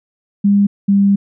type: tone pair in turn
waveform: sine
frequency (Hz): 201.5 / 199.19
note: G3 / G3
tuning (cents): +48 / +28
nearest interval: unison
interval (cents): 20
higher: first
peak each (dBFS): -8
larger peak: neither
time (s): 0.44-0.67 / 0.88-1.16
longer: second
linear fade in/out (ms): 10
effects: none